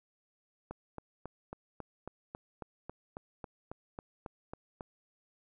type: click train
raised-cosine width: 1 ms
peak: -27 dBFS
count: 16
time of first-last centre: 0.71-4.808 s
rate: 3.66 Hz
effects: none